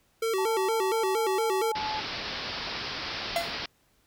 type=tone with vibrato; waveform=square; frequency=415.3 Hz; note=G#4; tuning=in tune; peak=-26 dBFS; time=0.22-1.72 s; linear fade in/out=5 ms; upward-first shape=square; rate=4.3 Hz; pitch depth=150 cents each way
type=tone with pitch glide; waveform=sine; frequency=880 to 859.4 Hz; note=A5 to A5; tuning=0 to -41 cents; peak=-30 dBFS; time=0.38-2 s; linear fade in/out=5 ms; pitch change=-41 cents; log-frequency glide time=1.01-1.17 s
type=low-pass noise; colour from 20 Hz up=white; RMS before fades=-35 dBFS; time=1.75-3.66 s; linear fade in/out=5 ms; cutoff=5300 Hz; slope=96 dB/octave
type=tone with exponential decay; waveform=45% pulse; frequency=681 Hz; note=F5; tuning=44 cents flat; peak=-22 dBFS; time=3.36-3.58 s; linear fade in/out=1 ms; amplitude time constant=47 ms
effects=pink hiss -67 dBFS RMS until 4.06 s